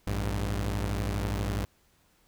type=tone pair together; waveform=sawtooth; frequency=56.29 / 100.3 Hz; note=A1 / G2; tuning=+40 / +40 cents; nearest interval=minor seventh; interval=1000 cents; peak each=-27 dBFS; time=0.07-1.65 s; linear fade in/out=0 ms; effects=pink hiss -66 dBFS RMS until 2.27 s